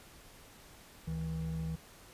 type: tone pair together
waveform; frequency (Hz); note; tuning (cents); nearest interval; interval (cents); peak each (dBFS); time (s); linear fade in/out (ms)
triangle; 71.81 / 161.2; D2 / E3; -38 / -38; octave + major second; 1400; -39 / -33; 1.07-1.76; 10
effects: pink hiss -56 dBFS RMS until 2.13 s + resampled to 32000 Hz